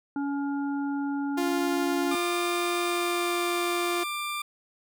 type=harmonic tone; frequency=281.9 Hz; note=C#4; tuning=29 cents sharp; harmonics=1 / 3 / 5; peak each=-27 / -37 / -41 dBFS; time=0.16-2.15 s; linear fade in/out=2 ms
type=tone; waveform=sawtooth; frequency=349.6 Hz; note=F4; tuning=2 cents sharp; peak=-23 dBFS; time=1.37-4.04 s; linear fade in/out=10 ms
type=tone with pitch glide; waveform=20% pulse; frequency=1200 to 1186.9 Hz; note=D6 to D6; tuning=+37 to +18 cents; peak=-25 dBFS; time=2.11-4.42 s; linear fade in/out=5 ms; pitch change=-19 cents; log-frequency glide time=2.86-3.37 s
effects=none